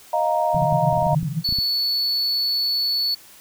sine chord, Eb suspended second, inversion none, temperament just, 622.3 / 700 / 933.4 Hz, Eb5 / F5 / Bb5, 0 / +4 / +2 cents, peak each -22 dBFS, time 0.13-1.15 s, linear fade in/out 5 ms
white band-pass noise, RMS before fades -24 dBFS, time 0.53-1.44 s, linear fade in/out 50 ms, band 130 to 170 Hz, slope 96 dB/octave
clicks, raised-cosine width 5 ms, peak -18 dBFS, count 12, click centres 0.547 / 0.622 / 0.726 / 0.928 / 0.976 / 1.026 / 1.067 / 1.131 / 1.23 / 1.49 / 1.525 / 1.587 s
triangle tone, 4435 Hz, C#8, in tune, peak -18 dBFS, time 1.44-3.15 s, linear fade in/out 10 ms
effects white hiss -47 dBFS RMS until 3.4 s

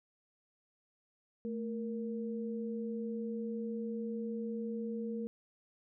sine tone pair together, 220.9 / 467.3 Hz, A3 / A#4, +7 / +4 cents, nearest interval octave + minor second, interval 1297 cents, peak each -37 / -40 dBFS, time 1.45-5.27 s, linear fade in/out 0 ms, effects none

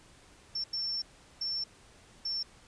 sine tone bursts at uneven times, 5410 Hz, E8, 44 cents sharp, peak -31 dBFS, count 4, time 0.55-0.64 / 0.73-1.02 / 1.41-1.64 / 2.25-2.43 s, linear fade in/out 5 ms, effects pink hiss -58 dBFS RMS until 2.67 s + resampled to 22050 Hz

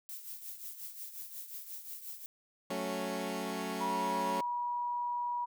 violet noise with tremolo, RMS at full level -42 dBFS, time 0.09-2.26 s, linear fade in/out 0 ms, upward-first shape triangle, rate 5.6 Hz, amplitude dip 70%
15% pulse chord, F# minor, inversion none, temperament equal, 185 / 220 / 277.2 Hz, F#3 / A3 / C#4, 0 / 0 / 0 cents, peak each -33 dBFS, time 2.7-4.41 s, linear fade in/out 5 ms
sine tone, 966 Hz, B5, 39 cents flat, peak -32 dBFS, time 3.8-5.46 s, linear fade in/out 20 ms
effects none

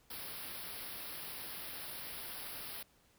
white band-stop noise, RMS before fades -45 dBFS, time 0.1-2.83 s, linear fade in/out 5 ms, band 5300 to 9600 Hz, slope 96 dB/octave, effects pink hiss -69 dBFS RMS until 3.18 s

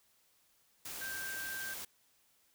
sine tone in noise, 1572 Hz, G6, 4 cents sharp, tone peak -40 dBFS, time 1.01-1.74 s, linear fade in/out 5 ms, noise white, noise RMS -44 dBFS, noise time 0.85-1.85 s, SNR +1 dB, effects white hiss -71 dBFS RMS until 2.54 s

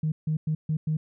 sine tone bursts at uneven times, 155.56 Hz, D#3, in tune, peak -22 dBFS, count 5, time 0.03-0.12 / 0.27-0.37 / 0.47-0.55 / 0.69-0.77 / 0.87-0.97 s, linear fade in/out 5 ms, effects tanh soft clip ceiling -18 dBFS

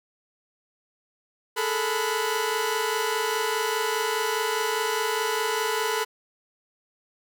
sawtooth tone cluster, 424.4 / 449.3 / 996 / 1461 Hz, G#4 / A4 / B5 / F#6, +38 / +36 / +14 / -22 cents, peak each -26 / -25 / -25 / -29 dBFS, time 1.56-6.05 s, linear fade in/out 20 ms, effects none

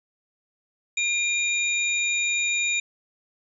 sine tone cluster, 2404 / 3743 / 7050 Hz, D7 / A#7 / A8, +40 / +6 / +2 cents, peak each -23 / -30 / -29 dBFS, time 0.97-2.8 s, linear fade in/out 5 ms, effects none

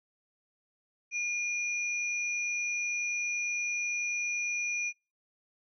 sine tone pair together, 2423 / 5894 Hz, D#7 / F#8, -47 / -8 cents, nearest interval octave + minor third, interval 1539 cents, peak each -30 / -39 dBFS, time 1.11-4.93 s, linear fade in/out 50 ms, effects noise-tail reverb RT60 0.3 s tail -26 dB re dry

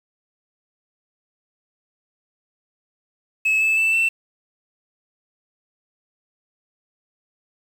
sine tone with pitch steps, 2589 / 2619 / 2650 / 2680 Hz, E7 / E7 / E7 / E7, -32 / -12 / +9 / +28 cents, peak -13 dBFS, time 3.45-4.09 s, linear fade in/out 10 ms, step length 160 ms, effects tanh soft clip ceiling -15 dBFS + 7-bit

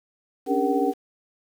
sine tone cluster, 273.2 / 289.4 / 403.6 / 470.1 / 758 Hz, C#4 / D4 / G#4 / A#4 / F#5, -25 / -25 / -49 / +15 / +42 cents, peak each -26 dBFS, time 0.46-0.94 s, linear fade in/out 50 ms, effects 8-bit

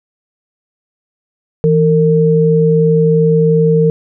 sine tone pair together, 162.9 / 455.7 Hz, E3 / A#4, -20 / -39 cents, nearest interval octave + tritone, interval 1781 cents, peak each -10 dBFS, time 1.64-3.9 s, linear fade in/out 0 ms, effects none

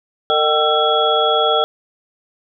sine tone cluster, 454.4 / 612 / 769 / 1339 / 3345 Hz, A#4 / D#5 / G5 / E6 / G#7, -44 / -29 / -33 / +27 / +12 cents, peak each -19 dBFS, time 0.3-1.64 s, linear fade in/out 0 ms, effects none

